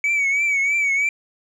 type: tone with vibrato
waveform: sine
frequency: 2267 Hz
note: C#7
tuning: 38 cents sharp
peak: -14 dBFS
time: 0.04-1.09 s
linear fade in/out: 2 ms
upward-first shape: triangle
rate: 3.1 Hz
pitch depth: 76 cents each way
effects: tanh soft clip ceiling -16 dBFS